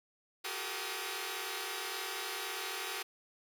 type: tone cluster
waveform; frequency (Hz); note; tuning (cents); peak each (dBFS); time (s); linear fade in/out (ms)
5% pulse; 355.2 / 384.3 / 427.5 / 469.4 / 1243; F4 / G4 / A4 / A#4 / D#6; +29 / -34 / -50 / +12 / -2; -35 / -30 / -33 / -33 / -33; 0.44-3.03; 10
effects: none